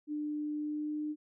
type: tone with pitch glide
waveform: sine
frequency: 299 to 302 Hz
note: D4 to D4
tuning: +31 to +48 cents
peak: -33 dBFS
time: 0.07-1.16 s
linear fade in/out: 50 ms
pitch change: +17 cents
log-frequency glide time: 0.51-1.05 s
effects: none